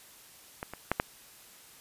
clicks, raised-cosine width 0.5 ms, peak -20 / -24 / -10 / -10 dBFS, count 4, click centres 0.629 / 0.736 / 0.916 / 0.999 s, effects white hiss -54 dBFS RMS until 1.8 s + resampled to 32000 Hz

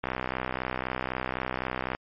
click train, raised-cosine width 0.5 ms, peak -14 dBFS, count 123, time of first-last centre 0.04-1.949 s, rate 63.9 Hz, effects MP3 32 kbps

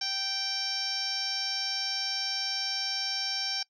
10% pulse tone with low-pass filter, 780 Hz, G5, 9 cents flat, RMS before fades -32 dBFS, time 0.01-3.63 s, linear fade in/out 5 ms, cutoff 5500 Hz, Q 9.4, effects noise-tail reverb RT60 0.1 s tail -21 dB re dry

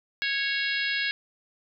harmonic tone with a mistuned harmonic, 552 Hz, C#5, 7 cents flat, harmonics 3 / 4 / 5 / 6 / 7 / 8 / 9, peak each -29 / -31 / -33 / -35 / -36 / -37 / -38 dBFS, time 0.22-1.11 s, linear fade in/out 0 ms, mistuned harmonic 8, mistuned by -56 cents, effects none

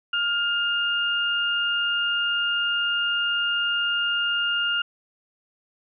sine tone pair together, 1411 / 2822 Hz, F6 / F7, +17 / +17 cents, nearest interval octave, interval 1200 cents, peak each -24 dBFS, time 0.13-4.82 s, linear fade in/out 5 ms, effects none

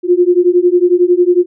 sine beating tone pair, 350 / 361 Hz, F4 / F#4, +4 / -43 cents, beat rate 11 Hz, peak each -10 dBFS, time 0.03-1.46 s, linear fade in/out 50 ms, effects none

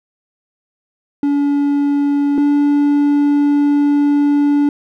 triangle tone pair in turn, 285.5 / 288.8 Hz, D4 / D4, -49 / -29 cents, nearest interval unison, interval 20 cents, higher second, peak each -10 / -8 dBFS, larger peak second, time 1.23-2.38 / 2.38-4.69 s, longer second, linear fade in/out 2 ms, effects none

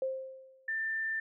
sine tone with exponential decay, 527 Hz, C5, 12 cents sharp, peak -28 dBFS, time 0.02-0.76 s, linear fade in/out 2 ms, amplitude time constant 160 ms
sine tone, 1784 Hz, A6, 23 cents sharp, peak -31 dBFS, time 0.68-1.2 s, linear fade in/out 5 ms
effects none

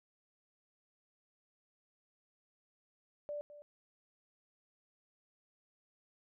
sine tone with echo, 587.3 Hz, D5, in tune, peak -38 dBFS, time 3.29-3.41 s, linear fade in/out 0 ms, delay 210 ms, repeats 1, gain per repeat -13 dB, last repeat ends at 3.62 s, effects none

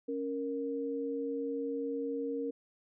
sine tone pair together, 277.2 / 466.2 Hz, C#4 / A#4, 0 / 0 cents, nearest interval major sixth, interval 900 cents, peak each -36 / -35 dBFS, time 0.08-2.51 s, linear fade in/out 10 ms, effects none

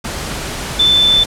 sine tone in noise, 3525 Hz, A7, 2 cents sharp, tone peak -8 dBFS, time 0.79-1.24 s, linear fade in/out 10 ms, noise pink, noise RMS -23 dBFS, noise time 0.04-1.26 s, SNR +12 dB, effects low-pass 10000 Hz 12 dB/octave

